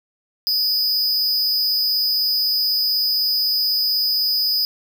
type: tone with amplitude modulation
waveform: square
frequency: 4978 Hz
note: D#8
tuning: in tune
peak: -14 dBFS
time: 0.47-4.65 s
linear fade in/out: 0 ms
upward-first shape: sine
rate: 243 Hz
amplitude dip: 75%
effects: none